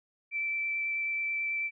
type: tone with vibrato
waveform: sine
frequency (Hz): 2330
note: D7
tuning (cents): -14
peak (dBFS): -29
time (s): 0.31-1.71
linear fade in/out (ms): 50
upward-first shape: sine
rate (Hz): 9.2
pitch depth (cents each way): 8
effects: none